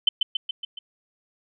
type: tone with echo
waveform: sine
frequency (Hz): 3063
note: G7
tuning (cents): -41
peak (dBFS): -13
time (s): 0.07-0.09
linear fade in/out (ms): 5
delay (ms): 140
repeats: 5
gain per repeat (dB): -4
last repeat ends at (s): 0.79
effects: none